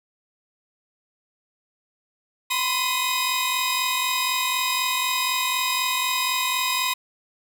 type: tone cluster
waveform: sawtooth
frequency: 1000 / 1044 / 2501 / 3770 Hz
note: B5 / C6 / D#7 / A#7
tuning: +21 / -4 / +8 / +19 cents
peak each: -24 dBFS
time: 2.5-6.94 s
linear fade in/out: 10 ms
effects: none